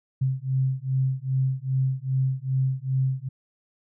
sine beating tone pair, 130.81 / 133.31 Hz, C3 / C3, 0 / +33 cents, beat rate 2.5 Hz, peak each -25 dBFS, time 0.21-3.29 s, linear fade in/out 10 ms, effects none

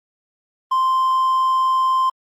triangle tone, 1044 Hz, C6, 4 cents flat, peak -12 dBFS, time 0.71-2.1 s, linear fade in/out 10 ms, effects tanh soft clip ceiling -8 dBFS + Opus 32 kbps

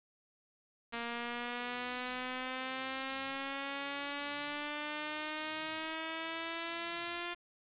5% pulse exponential sweep, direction up, 233.1 to 349.2 Hz, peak -26 dBFS, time 0.92-7.35 s, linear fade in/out 20 ms, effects resampled to 8000 Hz + 9-bit

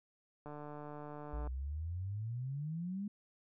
click train, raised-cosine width 1 ms, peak -34 dBFS, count 151, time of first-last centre 0.46-1.474 s, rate 148 Hz
sine exponential sweep, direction up, 55 to 209.4 Hz, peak -37 dBFS, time 1.33-3.08 s, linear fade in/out 5 ms
effects none

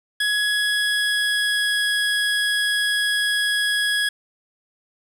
25% pulse tone with pitch glide, 1677 to 1667.3 Hz, G#6 to G#6, +16 to +6 cents, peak -15 dBFS, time 0.2-4.09 s, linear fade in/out 5 ms, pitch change -10 cents, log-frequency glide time 0.46-1.86 s, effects low-pass 11000 Hz 12 dB/octave + 8-bit

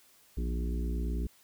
harmonic tone with a mistuned harmonic, 58.9 Hz, A#1, 19 cents sharp, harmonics 1 / 3 / 4 / 5 / 6 / 7, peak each -30 / -40 / -42 / -44 / -46 / -47 dBFS, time 0.37-1.27 s, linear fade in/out 5 ms, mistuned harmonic 3, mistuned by -97 cents, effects white hiss -62 dBFS RMS until 1.43 s

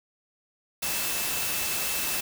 sine tone in noise, 2637 Hz, E7, in tune, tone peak -37 dBFS, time 0.82-2.21 s, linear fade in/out 10 ms, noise white, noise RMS -29 dBFS, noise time 0.82-2.21 s, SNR -11 dB, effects none

